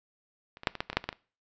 clicks, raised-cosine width 0.3 ms, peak -30 / -25 / -7 / -21 / -13 / -17 / -20 / -7 / -23 / -14 / -26 dBFS, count 11, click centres 0.571 / 0.634 / 0.672 / 0.753 / 0.805 / 0.9 / 0.93 / 0.97 / 1.041 / 1.09 / 1.128 s, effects noise-tail reverb RT60 0.4 s tail -22 dB re dry + resampled to 16000 Hz

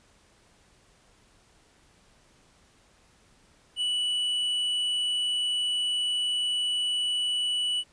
sine tone with tanh clipping, 2957 Hz, F#7, 2 cents flat, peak -26 dBFS, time 3.76-7.84 s, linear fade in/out 50 ms, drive 6 dB, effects pink hiss -61 dBFS RMS until 7.92 s + resampled to 22050 Hz

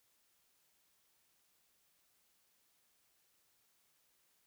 silence, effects white hiss -75 dBFS RMS until 4.46 s

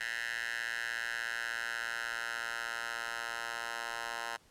10% pulse tone with high-pass filter sweep, 116.54 Hz, A#2, in tune, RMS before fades -38 dBFS, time 0-4.37 s, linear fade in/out 10 ms, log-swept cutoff 1800 to 1100 Hz, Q 3.8, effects pink hiss -64 dBFS RMS until 4.5 s + low-pass 11000 Hz 12 dB/octave

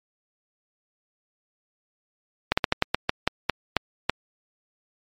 slowing click train, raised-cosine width 0.3 ms, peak -3 dBFS, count 11, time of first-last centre 2.52-4.096 s, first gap 55 ms, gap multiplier 1.22, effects MP3 64 kbps

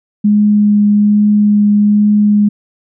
sine tone with vibrato, 207.7 Hz, G#3, in tune, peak -6 dBFS, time 0.24-2.49 s, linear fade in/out 10 ms, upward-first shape triangle, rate 1.2 Hz, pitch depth 10 cents each way, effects none

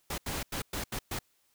pink noise bursts at uneven times, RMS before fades -35 dBFS, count 6, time 0.1-0.18 / 0.26-0.43 / 0.52-0.62 / 0.73-0.84 / 0.92-0.99 / 1.11-1.19 s, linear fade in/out 5 ms, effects white hiss -71 dBFS RMS until 1.54 s

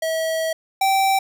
square tone pair in turn, 645 / 776.1 Hz, E5 / G5, -38 / -18 cents, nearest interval minor third, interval 320 cents, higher second, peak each -21 / -16 dBFS, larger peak second, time 0.02-0.53 / 0.81-1.19 s, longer first, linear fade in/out 5 ms, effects none

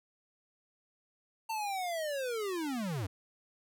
square linear sweep, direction down, 905 to 84.8 Hz, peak -34 dBFS, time 1.49-3.07 s, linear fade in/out 10 ms, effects none

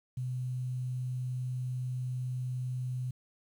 sine tone with quantisation, 126.4 Hz, B2, 41 cents sharp, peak -32 dBFS, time 0.17-3.11 s, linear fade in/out 5 ms, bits 10, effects none

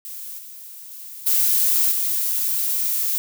violet noise with level steps, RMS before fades -34 / -39 / -37 / -18 / -22 dBFS, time 0.05-3.18 s, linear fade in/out 0 ms, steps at 0.38 / 0.91 / 1.26 / 1.91 s, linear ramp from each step 10 ms, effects none

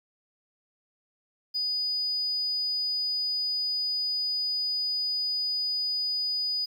triangle tone, 4950 Hz, D#8, 10 cents flat, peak -23 dBFS, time 1.54-6.66 s, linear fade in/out 20 ms, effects tanh soft clip ceiling -24 dBFS + 10-bit

